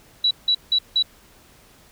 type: tone bursts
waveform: sine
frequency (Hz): 3923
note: B7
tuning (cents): -12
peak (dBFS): -15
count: 4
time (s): 0.24-1.026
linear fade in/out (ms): 5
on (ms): 69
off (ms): 170
effects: pink hiss -52 dBFS RMS until 1.91 s